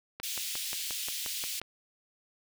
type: click train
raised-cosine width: 0.3 ms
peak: -22 dBFS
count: 9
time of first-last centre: 0.2-1.616 s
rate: 5.65 Hz
type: high-pass noise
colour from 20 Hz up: pink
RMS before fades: -36 dBFS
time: 0.23-1.6 s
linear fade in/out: 5 ms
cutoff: 2800 Hz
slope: 24 dB/octave
effects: none